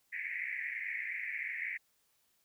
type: band-pass noise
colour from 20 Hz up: white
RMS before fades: -39 dBFS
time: 0.12-1.78 s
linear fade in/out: 20 ms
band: 1800 to 2300 Hz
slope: 96 dB/octave
effects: white hiss -74 dBFS RMS until 2.44 s